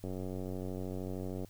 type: click train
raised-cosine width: 2 ms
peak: -27 dBFS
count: 132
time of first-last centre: 0.04-1.447 s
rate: 93.1 Hz
effects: added 100 Hz sine -57 dBFS peak until 1.49 s + white hiss -63 dBFS RMS until 1.49 s